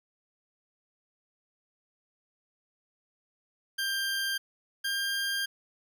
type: tone pair in turn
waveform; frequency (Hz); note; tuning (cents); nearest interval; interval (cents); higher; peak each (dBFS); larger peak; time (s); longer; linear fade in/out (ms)
20% pulse; 1587 / 1599; G6 / G6; +21 / +34; unison; 13; second; -24; neither; 3.78-4.38 / 4.84-5.46; second; 10
effects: none